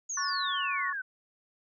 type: exponential sweep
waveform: sine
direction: down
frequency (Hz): 6840 to 1480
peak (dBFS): -32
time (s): 0.09-1.02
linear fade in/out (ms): 10
type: chord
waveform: sine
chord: F# minor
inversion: second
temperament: equal with one note detuned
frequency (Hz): 1108.7 / 1465.5 / 1760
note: C#6 / F#6 / A6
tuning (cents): 0 / -17 / 0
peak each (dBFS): -32 / -36 / -36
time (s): 0.17-0.93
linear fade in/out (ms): 5
effects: none